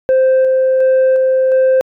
sine tone with tremolo, 522 Hz, C5, 4 cents flat, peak -5 dBFS, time 0.09-1.81 s, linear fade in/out 0 ms, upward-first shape square, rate 1.4 Hz, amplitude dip 25%, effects tanh soft clip ceiling -7 dBFS

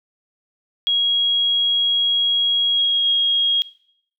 sine tone with pitch glide, 3300 to 3275 Hz, G#7 to G#7, -12 to -25 cents, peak -15 dBFS, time 0.87-3.62 s, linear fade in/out 0 ms, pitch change -13 cents, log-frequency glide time 2.72-3.1 s, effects noise-tail reverb RT60 0.6 s tail -18 dB re dry

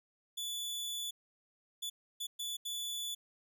sawtooth tone bursts at uneven times, 3461 Hz, A7, 29 cents flat, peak -34 dBFS, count 5, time 0.37-1.11 / 1.82-1.9 / 2.2-2.27 / 2.39-2.57 / 2.65-3.15 s, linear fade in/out 10 ms, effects none

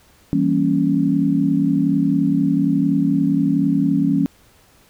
sine chord, E diminished seventh, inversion none, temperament equal, 164.81 / 196 / 233.1 / 277.2 Hz, E3 / G3 / Bb3 / Db4, 0 / 0 / 0 / 0 cents, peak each -21 / -21 / -23 / -17 dBFS, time 0.33-4.26 s, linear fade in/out 0 ms, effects pink hiss -53 dBFS RMS until 4.89 s

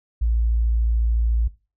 sine tone, 56.9 Hz, A#1, 41 cents flat, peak -17 dBFS, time 0.21-1.48 s, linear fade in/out 10 ms, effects noise-tail reverb RT60 0.3 s tail -17 dB re dry

